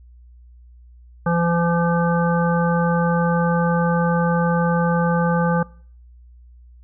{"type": "harmonic tone", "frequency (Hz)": 170.4, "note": "F3", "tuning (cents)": -42, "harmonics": [1, 3, 5, 7, 9], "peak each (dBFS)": [-18, -23, -25, -26, -28], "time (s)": [1.26, 5.63], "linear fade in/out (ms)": 5, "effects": ["noise-tail reverb RT60 0.5 s tail -23 dB re dry", "added 60 Hz sine -43 dBFS peak until 6.83 s"]}